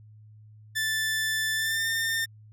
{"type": "tone with pitch glide", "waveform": "sawtooth", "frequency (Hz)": [1760, 1807.4], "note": ["A6", "A6"], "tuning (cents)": [0, 46], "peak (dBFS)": -22, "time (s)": [0.75, 2.26], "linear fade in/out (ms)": 20, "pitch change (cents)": 46, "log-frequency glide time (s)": [1.55, 1.86], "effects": ["added 107 Hz sine -48 dBFS peak until 2.52 s"]}